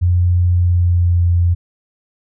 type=tone with pitch glide; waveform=sine; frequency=88.6 to 86.88 Hz; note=F2 to F2; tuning=+25 to -8 cents; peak=-10 dBFS; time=0.01-1.55 s; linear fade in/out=20 ms; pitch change=-33 cents; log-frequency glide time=0.5-1.27 s; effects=none